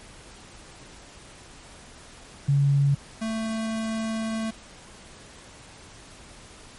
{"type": "tone pair in turn", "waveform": ["sine", "square"], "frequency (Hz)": [140.7, 222.3], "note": ["C#3", "A3"], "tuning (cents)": [26, 18], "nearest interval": "minor sixth", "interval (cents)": 792, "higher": "second", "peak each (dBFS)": [-17, -27], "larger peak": "first", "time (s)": [[2.48, 2.95], [3.21, 4.51]], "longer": "second", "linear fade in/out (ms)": 10, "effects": ["pink hiss -47 dBFS RMS until 6.78 s", "MP3 48 kbps"]}